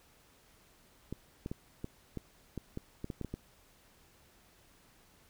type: clicks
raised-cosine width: 3 ms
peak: -25 dBFS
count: 12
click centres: 1.126 / 1.461 / 1.515 / 1.844 / 2.173 / 2.577 / 2.774 / 3.044 / 3.102 / 3.213 / 3.247 / 3.34 s
effects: pink hiss -64 dBFS RMS until 5.29 s